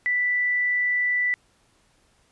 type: tone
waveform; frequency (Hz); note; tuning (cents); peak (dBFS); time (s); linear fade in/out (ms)
sine; 1975.5; B6; 0; -20; 0.06-1.34; 0
effects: pink hiss -63 dBFS RMS until 2.31 s + resampled to 24000 Hz